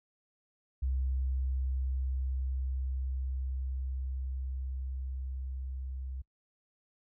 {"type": "tone with level ramp", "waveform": "sine", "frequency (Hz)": 65.41, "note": "C2", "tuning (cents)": 0, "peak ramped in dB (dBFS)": [-27, -36], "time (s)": [0.82, 6.22], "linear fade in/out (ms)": 10, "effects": ["noise-tail reverb RT60 0.1 s tail -25 dB re dry", "tanh soft clip ceiling -24 dBFS"]}